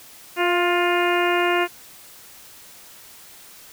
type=harmonic tone with a mistuned harmonic; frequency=352.5 Hz; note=F4; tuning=16 cents sharp; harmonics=1 / 2 / 3 / 4 / 5 / 6 / 7 / 8; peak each=-21 / -24 / -26 / -27 / -28 / -29 / -29 / -30 dBFS; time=0.36-1.68 s; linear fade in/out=50 ms; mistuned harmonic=2; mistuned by=-22 cents; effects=white hiss -45 dBFS RMS until 3.72 s